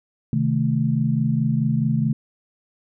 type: chord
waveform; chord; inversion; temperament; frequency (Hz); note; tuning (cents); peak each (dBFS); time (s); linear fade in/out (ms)
sine; A diminished; first; equal; 130.81 / 155.56 / 220; C3 / Eb3 / A3; 0 / 0 / 0; -22; 0.33-2.13; 2
effects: none